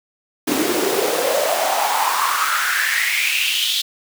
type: noise with high-pass filter sweep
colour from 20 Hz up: pink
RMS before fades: -19 dBFS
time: 0.47-3.82 s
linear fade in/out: 10 ms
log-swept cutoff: 280 to 3600 Hz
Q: 6
effects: none